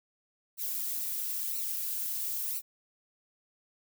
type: noise with flanger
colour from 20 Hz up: violet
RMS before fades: -34 dBFS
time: 0.57-2.62 s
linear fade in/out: 50 ms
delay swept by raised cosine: 0.59 to 4.89 ms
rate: 1 Hz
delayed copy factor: -0.75
effects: none